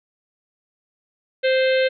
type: harmonic tone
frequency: 522 Hz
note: C5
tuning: 4 cents flat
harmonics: 1 / 3 / 4 / 5 / 6 / 7 / 8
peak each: -16 / -26 / -28 / -30 / -32 / -33 / -34 dBFS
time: 1.43-1.89 s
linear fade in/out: 20 ms
effects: none